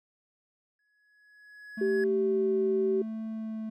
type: tone with exponential growth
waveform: triangle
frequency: 1684 Hz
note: G#6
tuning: 24 cents sharp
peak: -31 dBFS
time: 0.79-2.04 s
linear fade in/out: 2 ms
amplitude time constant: 270 ms
type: tone with vibrato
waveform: triangle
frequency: 220 Hz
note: A3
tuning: in tune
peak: -31 dBFS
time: 1.77-3.7 s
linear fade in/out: 10 ms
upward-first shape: triangle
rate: 0.85 Hz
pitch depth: 10 cents each way
type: tone with pitch glide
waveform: sine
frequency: 388.9 to 384 Hz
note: G4 to G4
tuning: -14 to -36 cents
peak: -24 dBFS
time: 1.81-3.02 s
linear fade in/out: 5 ms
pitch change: -22 cents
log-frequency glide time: 1.95-2.54 s
effects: none